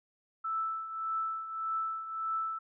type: tone with tremolo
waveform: sine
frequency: 1318.5 Hz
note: E6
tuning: in tune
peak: -29 dBFS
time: 0.44-2.59 s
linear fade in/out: 10 ms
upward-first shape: triangle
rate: 1.7 Hz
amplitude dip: 70%
effects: none